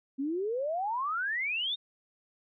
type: exponential sweep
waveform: sine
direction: up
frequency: 261.2 to 3729 Hz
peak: -29 dBFS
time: 0.18-1.76 s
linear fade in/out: 20 ms
effects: none